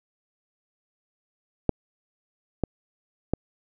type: clicks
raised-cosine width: 2 ms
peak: -6 / -10 / -9 dBFS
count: 3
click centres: 1.693 / 2.637 / 3.336 s
effects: none